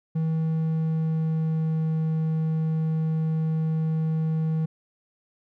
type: tone with pitch glide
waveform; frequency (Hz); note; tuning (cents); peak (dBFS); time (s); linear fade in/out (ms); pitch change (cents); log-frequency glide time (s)
triangle; 160.4 to 159.11; E3 to D#3; -47 to +39; -20; 0.15-4.66; 10; -14; 0.34-1.94
effects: none